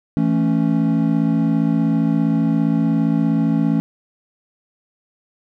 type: chord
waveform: triangle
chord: A major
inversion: second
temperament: equal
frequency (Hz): 164.81 / 220 / 277.2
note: E3 / A3 / C#4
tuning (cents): 0 / 0 / 0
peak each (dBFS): -17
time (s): 0.17-3.8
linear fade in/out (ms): 0
effects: none